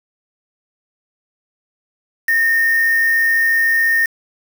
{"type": "tone with quantisation", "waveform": "sine", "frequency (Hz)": 1833, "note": "A#6", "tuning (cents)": -30, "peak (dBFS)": -12, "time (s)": [2.28, 4.06], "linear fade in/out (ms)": 5, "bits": 4, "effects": []}